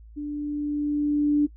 sine tone with level ramp, 293.7 Hz, D4, in tune, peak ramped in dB -29 to -16 dBFS, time 0.16-1.47 s, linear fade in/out 20 ms, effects noise-tail reverb RT60 0.1 s tail -21 dB re dry + added 55 Hz sine -44 dBFS peak until 1.56 s

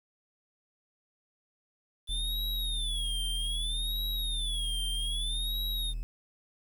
square tone with vibrato, 3488 Hz, A7, 16 cents flat, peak -33 dBFS, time 2.07-5.94 s, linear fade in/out 50 ms, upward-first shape sine, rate 0.63 Hz, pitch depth 170 cents each way
triangle tone, 39.78 Hz, D#1, 39 cents sharp, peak -30 dBFS, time 2.09-6.03 s, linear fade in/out 0 ms
effects 10-bit

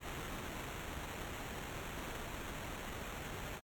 pink noise with sample-and-hold, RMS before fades -44 dBFS, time 0-3.61 s, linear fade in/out 50 ms, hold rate 4900 Hz, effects MP3 96 kbps

